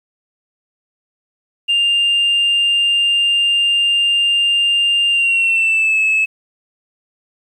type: tone with pitch glide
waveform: sine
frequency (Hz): 2800 to 2597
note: F7 to E7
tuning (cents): +4 to -26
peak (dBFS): -10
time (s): 1.68-6.26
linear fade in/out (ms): 20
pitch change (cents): -130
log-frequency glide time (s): 5.1-5.99
effects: tanh soft clip ceiling -9 dBFS + 8-bit